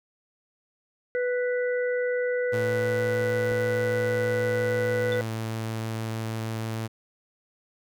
harmonic tone, 493.9 Hz, B4, in tune, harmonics 1 / 3 / 4, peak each -24 / -34 / -36 dBFS, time 1.15-5.21 s, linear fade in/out 0 ms
sawtooth tone, 111.7 Hz, A2, 27 cents sharp, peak -25 dBFS, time 2.52-6.88 s, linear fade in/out 20 ms
clicks, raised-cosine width 2 ms, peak -35 / -25 dBFS, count 2, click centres 3.213 / 3.518 s
sine tone with exponential decay, 3520 Hz, A7, in tune, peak -31 dBFS, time 5.12-5.21 s, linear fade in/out 2 ms, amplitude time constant 19 ms
effects none

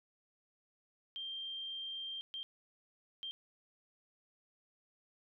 sine tone bursts at uneven times, 3172 Hz, G7, 20 cents sharp, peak -40 dBFS, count 3, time 1.16-2.21 / 2.34-2.43 / 3.23-3.31 s, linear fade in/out 0 ms, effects none

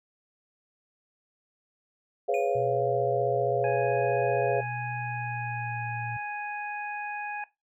sine chord, C# dominant seventh, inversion second, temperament just, 415.8 / 498.9 / 554.4 / 693 Hz, G#4 / B4 / C#5 / E#5, +2 / +17 / 0 / -14 cents, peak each -29 dBFS, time 2.28-4.61 s, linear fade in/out 10 ms
triangle tone with exponential decay, 2457 Hz, D#7, 22 cents flat, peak -30 dBFS, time 2.34-2.8 s, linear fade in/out 1 ms, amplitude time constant 100 ms
sine tone with pitch glide, 122.7 to 116.75 Hz, B2 to A#2, -11 to +3 cents, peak -35 dBFS, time 2.55-6.17 s, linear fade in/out 5 ms, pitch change -86 cents, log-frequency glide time 4.93-5.84 s
harmonic tone, 830.6 Hz, G#5, in tune, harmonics 1 / 2 / 3, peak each -34 / -37 / -39 dBFS, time 3.64-7.44 s, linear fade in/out 2 ms
effects noise-tail reverb RT60 0.2 s tail -17 dB re dry

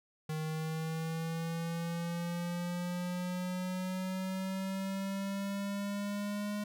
square linear sweep, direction up, 155.56 to 207.7 Hz, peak -35 dBFS, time 0.29-6.64 s, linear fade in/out 5 ms, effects none

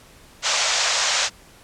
white band-pass noise, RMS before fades -21 dBFS, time 0.42-1.3 s, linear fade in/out 50 ms, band 520 to 7200 Hz, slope 48 dB/octave, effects pink hiss -49 dBFS RMS until 1.63 s + low-pass 12000 Hz 12 dB/octave

